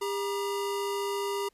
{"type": "tone pair together", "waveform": "square", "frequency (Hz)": [401.5, 955], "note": ["G4", "A#5"], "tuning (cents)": [41, 42], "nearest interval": "octave + minor third", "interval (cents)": 1501, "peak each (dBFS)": [-31, -36], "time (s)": [0.01, 1.49], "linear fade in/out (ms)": 10, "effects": ["pink hiss -70 dBFS RMS until 1.53 s", "resampled to 32000 Hz"]}